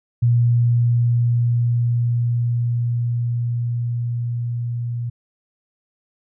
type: tone with level ramp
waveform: sine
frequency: 119.3 Hz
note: A#2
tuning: 41 cents sharp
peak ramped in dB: -12 to -22 dBFS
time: 0.22-5.1 s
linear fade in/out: 10 ms
effects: none